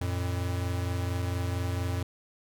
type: tone pair together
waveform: square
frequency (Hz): 89.07 / 113.4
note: F2 / A#2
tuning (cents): +35 / -47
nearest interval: major third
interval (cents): 418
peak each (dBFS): -30 / -35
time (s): 0.01-2.03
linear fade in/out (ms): 5
effects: none